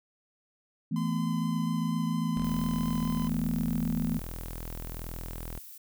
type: chord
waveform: sine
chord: E suspended fourth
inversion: none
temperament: just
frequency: 164.81 / 219.8 / 247.2 Hz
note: E3 / A3 / B3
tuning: 0 / -2 / +2 cents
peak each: -30 / -31 / -33 dBFS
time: 0.91-4.19 s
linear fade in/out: 10 ms
type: tone with vibrato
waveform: 45% pulse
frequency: 1021 Hz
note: C6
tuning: 43 cents flat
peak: -40 dBFS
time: 0.96-3.28 s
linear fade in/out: 2 ms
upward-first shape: sine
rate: 4.3 Hz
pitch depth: 9 cents each way
type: tone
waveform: sawtooth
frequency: 41.2 Hz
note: E1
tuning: in tune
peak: -33 dBFS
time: 2.36-5.59 s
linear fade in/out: 10 ms
type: noise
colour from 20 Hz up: violet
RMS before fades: -47 dBFS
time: 2.44-5.78 s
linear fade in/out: 5 ms
effects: none